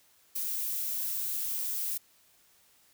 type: noise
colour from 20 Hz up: violet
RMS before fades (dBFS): -33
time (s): 0.35-1.98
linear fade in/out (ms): 10
effects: white hiss -64 dBFS RMS until 2.93 s